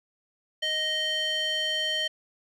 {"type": "tone with band-pass filter", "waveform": "square", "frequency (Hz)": 622.3, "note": "D#5", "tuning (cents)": 0, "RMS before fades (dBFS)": -28, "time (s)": [0.62, 2.08], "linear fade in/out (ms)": 10, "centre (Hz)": 2900, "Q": 3.4, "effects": []}